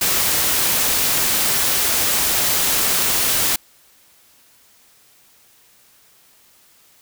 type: noise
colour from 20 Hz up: white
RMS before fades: -18 dBFS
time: 0.01-3.56 s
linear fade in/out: 5 ms
effects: white hiss -53 dBFS RMS until 7.01 s